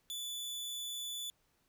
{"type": "tone", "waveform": "sawtooth", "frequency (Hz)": 3472, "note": "A7", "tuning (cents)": -24, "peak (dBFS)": -36, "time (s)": [0.1, 1.3], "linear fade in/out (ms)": 0, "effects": ["pink hiss -75 dBFS RMS until 1.68 s"]}